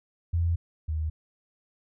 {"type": "tone pair in turn", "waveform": "sine", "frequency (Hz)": [84.7, 78.19], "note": ["E2", "D#2"], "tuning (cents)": [48, 9], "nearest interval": "minor second", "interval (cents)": 139, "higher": "first", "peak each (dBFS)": [-22, -26], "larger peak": "first", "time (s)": [[0.33, 0.56], [0.88, 1.1]], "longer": "first", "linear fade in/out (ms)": 10, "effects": []}